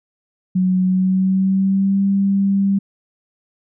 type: tone with pitch glide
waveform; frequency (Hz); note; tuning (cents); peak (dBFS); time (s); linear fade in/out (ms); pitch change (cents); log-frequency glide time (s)
sine; 184.8 to 196.92; F#3 to G3; -2 to +8; -13; 0.55-2.79; 10; +110; 0.84-2.02
effects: none